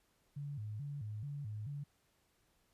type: tone with vibrato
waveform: sine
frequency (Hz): 123.47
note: B2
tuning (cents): 0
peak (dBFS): -40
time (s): 0.36-1.84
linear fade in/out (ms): 10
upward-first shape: square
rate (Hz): 2.3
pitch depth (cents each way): 260
effects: pink hiss -75 dBFS RMS until 2.73 s + resampled to 32000 Hz